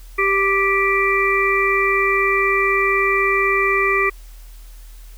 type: harmonic tone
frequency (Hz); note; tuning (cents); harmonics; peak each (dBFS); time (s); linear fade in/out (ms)
392; G4; 0; 1 / 3 / 5 / 6; -20 / -20 / -20 / -20; 0.18-4.1; 10
effects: added 40 Hz sine -36 dBFS peak until 5.17 s + white hiss -50 dBFS RMS until 5.17 s